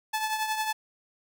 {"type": "tone with tremolo", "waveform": "sawtooth", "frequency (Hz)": 868, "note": "A5", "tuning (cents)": -24, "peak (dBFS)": -21, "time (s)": [0.13, 0.73], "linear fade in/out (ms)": 10, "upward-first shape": "triangle", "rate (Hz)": 11, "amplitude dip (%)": 60, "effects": []}